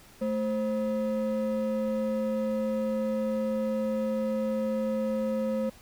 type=ring-modulated tone; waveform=triangle; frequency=373.4 Hz; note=F#4; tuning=16 cents sharp; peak=-21 dBFS; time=0.21-5.7 s; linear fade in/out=10 ms; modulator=154 Hz; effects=pink hiss -54 dBFS RMS until 5.81 s